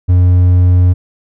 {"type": "tone", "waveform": "triangle", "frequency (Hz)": 90, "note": "F#2", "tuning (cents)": -47, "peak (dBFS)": -3, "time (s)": [0.08, 0.94], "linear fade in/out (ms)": 20, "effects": []}